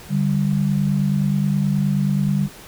sine tone pair together, 146.83 / 196.29 Hz, D3 / G3, 0 / +3 cents, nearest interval perfect fourth, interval 503 cents, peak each -19 dBFS, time 0.09-2.49 s, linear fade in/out 50 ms, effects pink hiss -41 dBFS RMS until 2.67 s

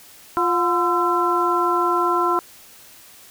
sine tone cluster, 350 / 718 / 1025 / 1341 Hz, F4 / F5 / C6 / E6, +4 / +48 / -36 / +29 cents, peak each -22 / -26 / -20 / -22 dBFS, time 0.37-2.39 s, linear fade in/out 0 ms, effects white hiss -46 dBFS RMS until 3.3 s

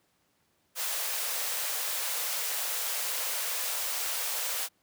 white high-pass noise, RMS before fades -32 dBFS, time 0.75-4.69 s, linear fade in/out 50 ms, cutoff 450 Hz, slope 96 dB/octave, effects pink hiss -71 dBFS RMS until 4.82 s + high-pass 100 Hz 12 dB/octave

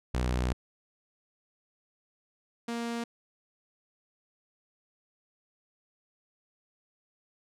sawtooth tone pair in turn, 62 / 234.1 Hz, B1 / A#3, +7 / +8 cents, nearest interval octave + major seventh, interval 2301 cents, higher second, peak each -23 / -28 dBFS, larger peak first, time 0.14-0.53 / 2.68-3.04 s, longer first, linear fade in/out 5 ms, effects low-pass 9000 Hz 12 dB/octave

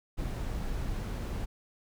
brown noise, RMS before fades -34 dBFS, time 0.17-1.46 s, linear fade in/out 20 ms, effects none

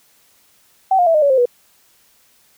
sine tone with pitch steps, 765 / 709.7 / 658.3 / 610.7 / 566.5 / 525.5 / 487.5 Hz, G5 / F5 / E5 / D#5 / C#5 / C5 / B4, -42 / +28 / -3 / -32 / +37 / +7 / -23 cents, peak -10 dBFS, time 0.91-1.456 s, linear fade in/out 5 ms, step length 78 ms, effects white hiss -55 dBFS RMS until 2.57 s

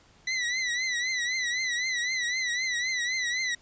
sawtooth tone with vibrato, 1988 Hz, B6, 11 cents sharp, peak -23 dBFS, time 0.27-3.55 s, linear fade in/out 5 ms, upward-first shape triangle, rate 3.9 Hz, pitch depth 97 cents each way, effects pink hiss -59 dBFS RMS until 3.61 s + resampled to 16000 Hz

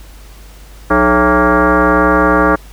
sine tone with frequency modulation, 426.4 Hz, G#4, 46 cents sharp, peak -7 dBFS, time 0.9-2.56 s, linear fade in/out 10 ms, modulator 244 Hz, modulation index 4.5, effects added 50 Hz sine -34 dBFS peak until 2.72 s + pink hiss -42 dBFS RMS until 2.72 s

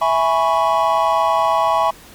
triangle chord, C# minor seventh, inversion first, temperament equal, 659.3 / 830.6 / 987.8 / 1108.7 Hz, E5 / G#5 / B5 / C#6, 0 / 0 / 0 / 0 cents, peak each -17 dBFS, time 0.01-1.91 s, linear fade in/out 10 ms, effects pink hiss -42 dBFS RMS until 2.14 s + MP3 96 kbps

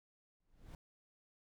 brown noise with exponential growth, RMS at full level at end -45 dBFS, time 0.4-0.75 s, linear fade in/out 1 ms, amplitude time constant 76 ms, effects none

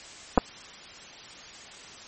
clicks, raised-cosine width 1 ms, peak -4 dBFS, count 2, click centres 0.376 / 0.38 s, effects white hiss -45 dBFS RMS until 2.07 s + MP3 32 kbps

